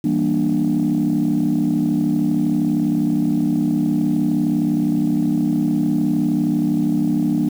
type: chord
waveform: sine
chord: E half-diminished seventh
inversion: none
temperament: just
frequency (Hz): 164.81 / 197.78 / 237.3 / 296.7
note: E3 / G3 / Bb3 / D4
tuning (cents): 0 / +16 / +31 / +18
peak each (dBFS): -22 / -22 / -19 / -18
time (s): 0.04-7.49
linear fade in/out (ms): 5
effects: tanh soft clip ceiling -10 dBFS + 7-bit